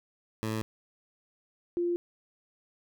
15% pulse / sine tone pair in turn, 110 / 347.8 Hz, A2 / F4, 0 / -7 cents, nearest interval octave + minor sixth, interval 1993 cents, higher second, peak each -24 / -26 dBFS, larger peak first, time 0.43-0.62 / 1.77-1.96 s, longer neither, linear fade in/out 0 ms, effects none

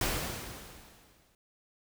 pink noise with exponential decay, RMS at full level -29 dBFS, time 0.01-1.35 s, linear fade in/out 2 ms, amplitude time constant 290 ms, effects none

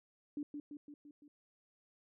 sine tone with echo, 292.4 Hz, D4, 7 cents flat, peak -37 dBFS, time 0.37-0.43 s, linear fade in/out 2 ms, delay 170 ms, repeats 5, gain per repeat -4 dB, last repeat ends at 1.28 s, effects none

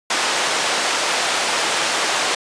pink band-pass noise, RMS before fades -20 dBFS, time 0.1-2.35 s, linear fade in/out 5 ms, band 600 to 7800 Hz, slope 12 dB/octave, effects resampled to 22050 Hz

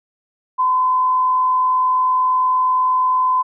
sine tone with frequency modulation, 1019 Hz, C6, 46 cents flat, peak -13 dBFS, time 0.58-3.43 s, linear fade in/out 20 ms, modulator 48.6 Hz, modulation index 0.21, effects none

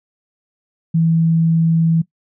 sine tone, 164 Hz, E3, 9 cents flat, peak -11 dBFS, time 0.94-2.02 s, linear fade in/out 10 ms, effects noise-tail reverb RT60 0.1 s tail -19 dB re dry

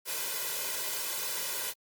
white noise with comb filter, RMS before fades -34 dBFS, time 0.05-1.74 s, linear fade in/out 50 ms, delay 2 ms, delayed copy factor +0.75, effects high-pass 200 Hz 12 dB/octave + Opus 48 kbps

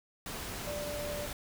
sine tone in noise, 587.3 Hz, D5, in tune, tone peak -37 dBFS, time 0.67-1.26 s, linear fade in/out 2 ms, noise pink, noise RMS -40 dBFS, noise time 0.26-1.33 s, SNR 0 dB, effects none

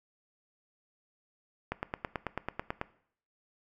click train, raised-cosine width 0.5 ms, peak -17 dBFS, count 11, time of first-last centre 1.72-2.814 s, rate 9.14 Hz, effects noise-tail reverb RT60 0.6 s tail -18 dB re dry

